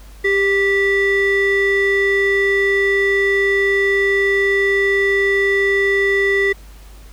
triangle ring-modulated tone, 784 Hz, G5, in tune, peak -8 dBFS, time 0.24-6.53 s, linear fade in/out 10 ms, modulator 1180 Hz, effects added 50 Hz sine -37 dBFS peak until 7.12 s + pink hiss -47 dBFS RMS until 7.12 s

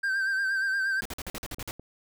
triangle tone with vibrato, 1568 Hz, G6, in tune, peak -23 dBFS, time 0.03-1.01 s, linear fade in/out 10 ms, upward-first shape sine, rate 8.5 Hz, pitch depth 44 cents each way
pink noise bursts, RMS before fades -36 dBFS, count 9, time 1.02-1.71 s, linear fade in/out 0 ms, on 34 ms, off 48 ms
clicks, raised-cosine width 2 ms, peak -30 dBFS, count 5, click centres 1.027 / 1.345 / 1.585 / 1.692 / 1.796 s
effects none

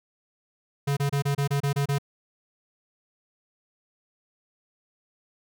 square tone bursts, 141.2 Hz, C#3, 32 cents sharp, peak -23 dBFS, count 9, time 0.87-1.985 s, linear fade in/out 10 ms, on 99 ms, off 28 ms, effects none

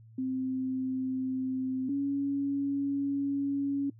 sine tone pair in turn, 260 / 279.6 Hz, C4 / C#4, -11 / +15 cents, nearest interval minor second, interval 126 cents, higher second, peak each -29 / -27 dBFS, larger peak second, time 0.18-1.89 / 1.89-3.9 s, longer second, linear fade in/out 5 ms, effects noise-tail reverb RT60 0.1 s tail -22 dB re dry + added 112 Hz sine -51 dBFS peak until 3.99 s

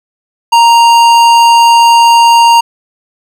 sine tone with tanh clipping, 932.3 Hz, A#5, in tune, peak -4 dBFS, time 0.52-2.61 s, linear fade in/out 10 ms, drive 17 dB, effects none

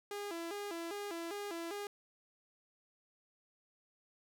sawtooth tone with vibrato, 370 Hz, F#4, in tune, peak -36 dBFS, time 0.11-1.87 s, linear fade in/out 2 ms, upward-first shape square, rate 2.5 Hz, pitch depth 170 cents each way, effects none

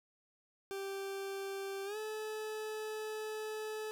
40% pulse tone with pitch glide, 391.4 to 431.8 Hz, G4 to A4, -3 to -33 cents, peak -38 dBFS, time 0.71-3.91 s, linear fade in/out 0 ms, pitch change +170 cents, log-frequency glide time 1.85-1.97 s, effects none

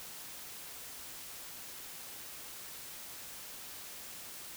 silence, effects white hiss -47 dBFS RMS until 4.56 s

